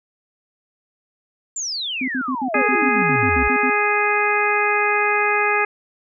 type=exponential sweep; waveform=sine; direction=down; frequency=7459 to 58.27 Hz; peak=-23 dBFS; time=1.56-3.48 s; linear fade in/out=5 ms
type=tone bursts; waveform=sine; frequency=258.5 Hz; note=C4; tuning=21 cents flat; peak=-21 dBFS; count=13; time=2.01-3.701 s; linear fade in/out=5 ms; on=71 ms; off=64 ms
type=harmonic tone; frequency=415.3 Hz; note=G#4; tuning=in tune; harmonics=1 / 2 / 3 / 4 / 5 / 6; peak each=-23 / -23 / -23 / -23 / -23 / -23 dBFS; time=2.54-5.65 s; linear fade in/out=5 ms
effects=none